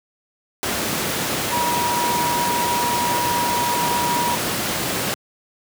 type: tone in noise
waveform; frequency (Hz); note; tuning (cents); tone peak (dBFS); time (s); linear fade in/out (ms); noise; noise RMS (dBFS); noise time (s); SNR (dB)
sine; 961; B5; -48; -20; 1.52-4.35; 0; pink; -22; 0.63-5.14; -1
effects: high-pass 150 Hz 12 dB/octave